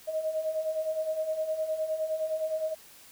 sine beating tone pair, 622.3 / 632 Hz, D#5 / D#5, 0 / +27 cents, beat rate 9.7 Hz, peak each -35 / -29 dBFS, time 0.07-2.75 s, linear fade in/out 20 ms, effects white hiss -53 dBFS RMS until 3.11 s

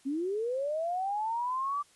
sine linear sweep, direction up, 260 to 1174.7 Hz, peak -29 dBFS, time 0.05-1.83 s, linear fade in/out 20 ms, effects white hiss -62 dBFS RMS until 1.95 s + resampled to 24000 Hz

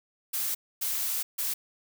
blue noise bursts at uneven times, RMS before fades -30 dBFS, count 3, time 0.33-0.55 / 0.81-1.23 / 1.38-1.54 s, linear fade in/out 10 ms, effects none

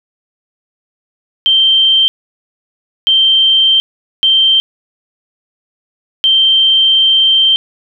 sine tone bursts at uneven times, 3136 Hz, G7, in tune, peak -6 dBFS, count 4, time 1.46-2.08 / 3.07-3.8 / 4.23-4.6 / 6.24-7.56 s, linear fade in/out 0 ms, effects none

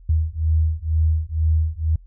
sine beating tone pair, 78.4 / 80.5 Hz, D#2 / E2, +14 / -41 cents, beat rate 2.1 Hz, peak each -20 dBFS, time 0.09-1.96 s, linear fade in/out 5 ms, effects noise-tail reverb RT60 0.1 s tail -25 dB re dry + added 42 Hz sine -42 dBFS peak until 2.06 s

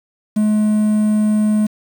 triangle tone with quantisation, 212.8 Hz, G#3, 42 cents sharp, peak -10 dBFS, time 0.36-1.67 s, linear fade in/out 10 ms, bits 6, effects none

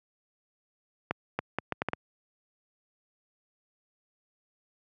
accelerating click train, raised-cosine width 0.5 ms, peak -13 dBFS, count 7, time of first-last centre 1.11-1.934 s, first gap 280 ms, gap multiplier 0.7, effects high-pass 100 Hz 12 dB/octave

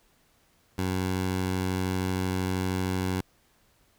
15% pulse tone, 92.9 Hz, F#2, 7 cents sharp, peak -20 dBFS, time 0.78-3.21 s, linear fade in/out 5 ms, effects pink hiss -65 dBFS RMS until 3.98 s

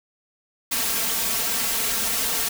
white noise with comb filter, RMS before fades -24 dBFS, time 0.71-2.49 s, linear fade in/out 10 ms, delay 4.4 ms, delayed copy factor +0.8, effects none

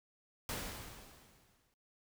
pink noise with exponential decay, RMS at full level -38 dBFS, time 0.49-1.74 s, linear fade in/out 1 ms, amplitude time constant 270 ms, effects noise-tail reverb RT60 0.6 s tail -26 dB re dry

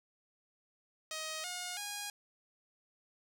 5% pulse tone with pitch steps, 629 / 718.4 / 820.4 Hz, D#5 / F5 / G#5, +19 / +49 / -21 cents, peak -27 dBFS, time 1.11-2.1 s, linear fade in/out 2 ms, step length 330 ms, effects none

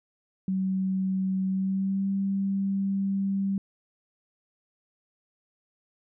sine tone with pitch glide, 189.5 to 195.73 Hz, F#3 to G3, +42 to -2 cents, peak -24 dBFS, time 0.48-3.58 s, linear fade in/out 2 ms, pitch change +56 cents, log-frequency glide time 1.48-2.08 s, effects none

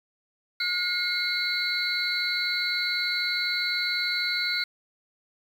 sine tone cluster, 1434 / 2146 / 4038 / 4411 Hz, F6 / C7 / B7 / C#8, +45 / +43 / +38 / -9 cents, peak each -31 / -29 / -29 / -32 dBFS, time 0.6-4.64 s, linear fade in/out 5 ms, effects 8-bit

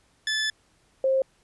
20% pulse / sine tone pair in turn, 1738 / 531.2 Hz, A6 / C5, -22 / +26 cents, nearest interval octave + major sixth, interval 2052 cents, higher first, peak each -19 dBFS, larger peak neither, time 0.27-0.5 / 1.04-1.22 s, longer first, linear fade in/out 2 ms, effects pink hiss -64 dBFS RMS until 1.43 s + resampled to 24000 Hz

